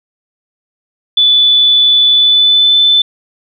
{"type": "tone with pitch glide", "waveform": "sine", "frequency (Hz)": [3476, 3518], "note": ["A7", "A7"], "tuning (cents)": [-22, -1], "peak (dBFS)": -5, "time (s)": [1.17, 3.02], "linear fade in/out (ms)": 5, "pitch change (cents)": 21, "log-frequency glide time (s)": [2.13, 2.78], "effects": []}